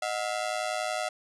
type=ring-modulated tone; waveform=sawtooth; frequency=676 Hz; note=E5; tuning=43 cents sharp; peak=-22 dBFS; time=0.02-1.09 s; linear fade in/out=5 ms; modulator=55.4 Hz; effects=resampled to 24000 Hz + 10-bit